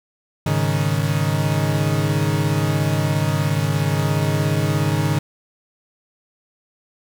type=chord; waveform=40% pulse; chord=Ab suspended fourth; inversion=none; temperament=equal; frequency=103.83 / 138.59 / 155.56 Hz; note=Ab2 / Db3 / Eb3; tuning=0 / 0 / 0 cents; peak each=-22 / -21 / -20 dBFS; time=0.46-5.19 s; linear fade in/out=5 ms; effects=none